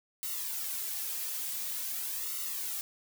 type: noise with flanger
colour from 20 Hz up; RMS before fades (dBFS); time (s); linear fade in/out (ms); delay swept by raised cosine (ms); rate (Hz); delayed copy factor
blue; -36; 0.23-2.81; 0; 1.2 to 3.6; 0.47; -0.8
effects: none